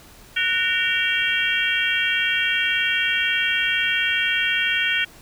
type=harmonic tone with a mistuned harmonic; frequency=460.2 Hz; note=A#4; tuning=22 cents flat; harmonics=3 / 4 / 5 / 6 / 7; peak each=-25 / -25 / -25 / -25 / -25 dBFS; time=0.36-5.05 s; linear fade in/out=10 ms; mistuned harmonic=3; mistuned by=+120 cents; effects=pink hiss -47 dBFS RMS until 5.21 s

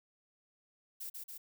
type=noise with echo; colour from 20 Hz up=violet; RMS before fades=-43 dBFS; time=1-1.1 s; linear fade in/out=10 ms; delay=140 ms; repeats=2; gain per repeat=-2 dB; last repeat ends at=1.38 s; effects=none

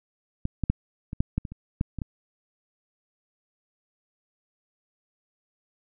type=clicks; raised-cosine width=5 ms; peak=-14 / -13 / -9 / -21 / -9 / -12 / -22 / -26 / -12 / -20 / -18 dBFS; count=11; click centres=0.454 / 0.637 / 0.7 / 1.131 / 1.205 / 1.38 / 1.452 / 1.52 / 1.811 / 1.987 / 2.018 s; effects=none

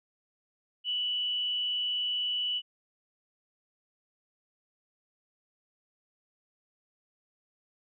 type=tone with frequency modulation; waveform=sine; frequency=2960 Hz; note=F#7; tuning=in tune; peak=-28 dBFS; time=0.84-2.62 s; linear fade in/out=50 ms; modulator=196 Hz; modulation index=0.23; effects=none

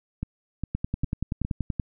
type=two click trains; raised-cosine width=5 ms; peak=-14 / -16 dBFS; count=12 / 4; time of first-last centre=0.75-1.798 / 0.23-1.45 s; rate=10.5 / 2.46 Hz; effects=none

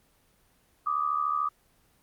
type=tone pair together; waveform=sine; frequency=1171 / 1244.5 Hz; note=D6 / D#6; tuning=-5 / 0 cents; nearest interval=minor second; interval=105 cents; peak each=-28 dBFS; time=0.86-1.49 s; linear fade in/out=10 ms; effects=pink hiss -65 dBFS RMS until 2.02 s + Opus 24 kbps

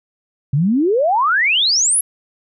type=exponential sweep; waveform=sine; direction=up; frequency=130 to 11430 Hz; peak=-12 dBFS; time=0.53-2.01 s; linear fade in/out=5 ms; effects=none

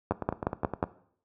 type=two click trains; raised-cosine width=1 ms; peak=-17 / -11 dBFS; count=8 / 5; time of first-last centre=0.12-0.839 / 0.11-0.828 s; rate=9.73 / 5.57 Hz; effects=noise-tail reverb RT60 0.6 s tail -17 dB re dry + high-pass 60 Hz 12 dB/octave

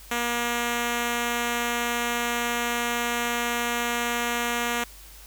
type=tone; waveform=5% pulse; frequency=238.2 Hz; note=A#3; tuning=38 cents sharp; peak=-13 dBFS; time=0.11-4.84 s; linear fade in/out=5 ms; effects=added 50 Hz sine -47 dBFS peak until 5.26 s + white hiss -48 dBFS RMS until 5.26 s

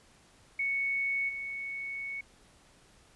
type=tone with level steps; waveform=sine; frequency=2217 Hz; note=C#7; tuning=in tune; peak=-28 / -35 dBFS; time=0.59-2.21 s; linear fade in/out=5 ms; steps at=1.28 s; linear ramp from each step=20 ms; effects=pink hiss -61 dBFS RMS until 3.15 s + resampled to 24000 Hz

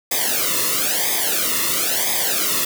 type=noise with flanger; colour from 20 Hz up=white; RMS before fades=-20 dBFS; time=0.11-2.65 s; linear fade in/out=5 ms; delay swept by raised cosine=0.7 to 1.3 ms; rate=1 Hz; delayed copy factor=-1; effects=none

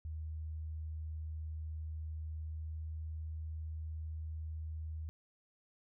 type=tone with pitch glide; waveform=sine; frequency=78.4 to 78.85 Hz; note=D#2 to D#2; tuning=+14 to +24 cents; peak=-39 dBFS; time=0.05-5.09 s; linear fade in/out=0 ms; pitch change=+10 cents; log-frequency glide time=2.41-2.85 s; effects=none

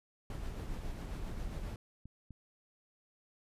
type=noise with tremolo; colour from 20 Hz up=brown; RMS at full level=-39 dBFS; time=0.3-1.76 s; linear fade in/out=2 ms; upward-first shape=sine; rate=7.4 Hz; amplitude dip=30%
type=clicks; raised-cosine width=5 ms; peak=-37 dBFS; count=2; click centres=2.056 / 2.307 s
effects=resampled to 32000 Hz

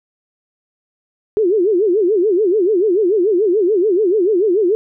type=tone with vibrato; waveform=sine; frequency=390.5 Hz; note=G4; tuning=7 cents flat; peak=-11 dBFS; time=1.37-4.75 s; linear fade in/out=0 ms; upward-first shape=sine; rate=6.9 Hz; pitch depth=230 cents each way; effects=none

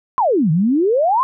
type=exponential two-way sweep; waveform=sine; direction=down then up; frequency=1090 to 149.3 to 1090 Hz; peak=-12 dBFS; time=0.18-1.23 s; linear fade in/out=0 ms; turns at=0.51 s; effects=none

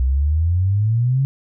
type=exponential sweep; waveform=sine; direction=up; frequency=62.2 to 138.59 Hz; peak=-14 dBFS; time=0-1.25 s; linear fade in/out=0 ms; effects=none

